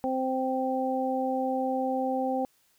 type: harmonic tone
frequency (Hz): 260.8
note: C4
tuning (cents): -5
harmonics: 1 / 2 / 3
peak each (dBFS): -30 / -30 / -30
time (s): 0.04-2.45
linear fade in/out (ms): 0
effects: white hiss -67 dBFS RMS until 2.78 s